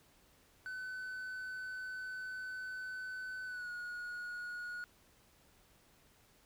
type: tone with pitch glide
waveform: triangle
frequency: 1511 to 1449.4 Hz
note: F#6 to F#6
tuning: +36 to -36 cents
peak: -39 dBFS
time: 0.66-4.84 s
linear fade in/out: 0 ms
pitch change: -72 cents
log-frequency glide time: 3.45-3.71 s
effects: pink hiss -67 dBFS RMS until 6.45 s